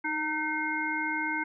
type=harmonic tone with a mistuned harmonic; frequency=305.8 Hz; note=D#4; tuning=30 cents flat; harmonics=1 / 3 / 5 / 7; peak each=-35 / -34 / -33 / -32 dBFS; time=0.04-1.44 s; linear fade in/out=10 ms; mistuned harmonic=1; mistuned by=+27 cents; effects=none